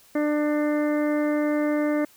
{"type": "harmonic tone", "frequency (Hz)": 298.1, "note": "D4", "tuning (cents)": 26, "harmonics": [1, 2, 3, 4, 5, 6, 7], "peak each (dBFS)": [-22, -26, -40, -37, -40, -38, -39], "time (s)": [0.15, 2.05], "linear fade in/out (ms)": 5, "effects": ["white hiss -55 dBFS RMS until 2.16 s"]}